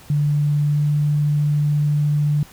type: tone with pitch glide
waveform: sine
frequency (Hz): 146.83 to 147.68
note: D3 to D3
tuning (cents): 0 to +10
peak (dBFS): -15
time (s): 0.1-2.43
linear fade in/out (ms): 2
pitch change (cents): +10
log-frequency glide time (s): 0.66-0.82
effects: pink hiss -45 dBFS RMS until 2.52 s